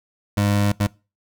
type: tone bursts at uneven times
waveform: 25% pulse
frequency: 102.1 Hz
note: G#2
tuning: 29 cents flat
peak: -13 dBFS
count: 2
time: 0.37-0.72 / 0.8-0.87 s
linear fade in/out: 5 ms
effects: noise-tail reverb RT60 0.3 s tail -23 dB re dry